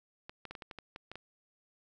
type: clicks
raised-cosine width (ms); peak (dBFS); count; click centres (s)
0.3; -28; 10; 0.295 / 0.453 / 0.51 / 0.552 / 0.622 / 0.712 / 0.787 / 0.961 / 1.116 / 1.156
effects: none

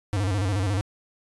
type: tone with vibrato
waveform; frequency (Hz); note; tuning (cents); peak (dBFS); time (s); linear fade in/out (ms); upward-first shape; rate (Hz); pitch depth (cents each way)
square; 98; G2; 0; -23; 0.13-0.81; 0; square; 14; 100
effects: resampled to 24000 Hz

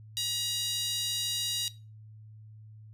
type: tone with high-pass filter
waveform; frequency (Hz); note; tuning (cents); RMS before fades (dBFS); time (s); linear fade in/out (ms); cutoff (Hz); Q
5% pulse; 954; A#5; +40; -32; 0.17-1.68; 0; 3500; 4.1
effects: noise-tail reverb RT60 0.3 s tail -18 dB re dry + added 108 Hz sine -47 dBFS peak until 2.93 s

